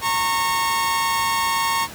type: tone pair together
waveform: sawtooth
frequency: 918.5 / 1097 Hz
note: A#5 / C#6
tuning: -26 / -18 cents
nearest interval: minor third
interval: 308 cents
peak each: -18 dBFS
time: 0.01-1.88 s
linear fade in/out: 50 ms
effects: pink hiss -37 dBFS RMS until 1.94 s + high-pass 60 Hz 12 dB/octave